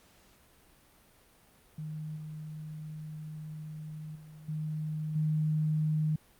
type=tone with level steps; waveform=sine; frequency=154.5 Hz; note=D#3; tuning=12 cents flat; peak=-36 / -39 / -47 / -32 / -26 dBFS; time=1.78-6.16 s; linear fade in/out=5 ms; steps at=2.16 / 4.15 / 4.48 / 5.15 s; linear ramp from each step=10 ms; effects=pink hiss -62 dBFS RMS until 6.39 s + Opus 48 kbps